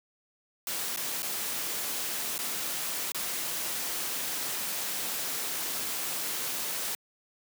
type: noise with dropouts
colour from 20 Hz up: white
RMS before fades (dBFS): -33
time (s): 0.67-6.95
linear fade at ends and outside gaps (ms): 1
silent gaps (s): 0.962-0.972 / 1.221-1.229 / 2.38-2.389 / 3.119-3.146
effects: high-pass 150 Hz 12 dB/octave